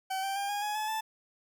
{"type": "tone with pitch steps", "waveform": "40% pulse", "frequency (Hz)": [764, 781.9, 800.1, 818.8, 838, 857.6, 877.6], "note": ["G5", "G5", "G5", "G#5", "G#5", "A5", "A5"], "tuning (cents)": [-45, -5, 35, -25, 15, -45, -5], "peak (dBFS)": -30, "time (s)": [0.1, 1.01], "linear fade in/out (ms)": 10, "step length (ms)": 130, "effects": []}